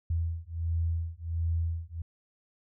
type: beating tone pair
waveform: sine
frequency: 82.41 / 83.81 Hz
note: E2 / E2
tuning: 0 / +29 cents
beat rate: 1.4 Hz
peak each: -31 dBFS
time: 0.1-2.02 s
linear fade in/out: 5 ms
effects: none